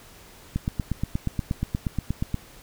click train, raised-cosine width 5 ms, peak -12 dBFS, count 16, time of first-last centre 0.56-2.344 s, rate 8.41 Hz, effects pink hiss -49 dBFS RMS until 2.62 s

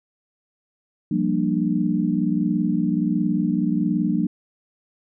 sine chord, G minor seventh, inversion third, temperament equal with one note detuned, 174.61 / 196 / 233.1 / 298.1 Hz, F3 / G3 / Bb3 / D4, 0 / 0 / 0 / +26 cents, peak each -24 dBFS, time 1.11-4.27 s, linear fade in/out 5 ms, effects none

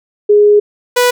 sine / sawtooth tone pair in turn, 415 / 491.8 Hz, G#4 / B4, -1 / -7 cents, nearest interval minor third, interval 294 cents, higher second, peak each -4 dBFS, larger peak neither, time 0.29-0.6 / 0.96-1.11 s, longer first, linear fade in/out 10 ms, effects none

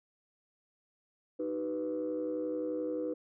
sine chord, Eb augmented, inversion none, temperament equal with one note detuned, 311.1 / 382.6 / 493.9 Hz, Eb4 / G4 / B4, 0 / -42 / 0 cents, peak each -35 / -40 / -34 dBFS, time 1.39-3.14 s, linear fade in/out 10 ms, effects tanh soft clip ceiling -26 dBFS

